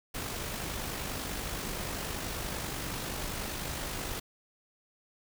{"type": "noise with amplitude modulation", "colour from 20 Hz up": "pink", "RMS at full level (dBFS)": -35, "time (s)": [0.14, 4.2], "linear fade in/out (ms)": 10, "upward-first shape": "sine", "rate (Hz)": 50.4, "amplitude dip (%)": 35, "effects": []}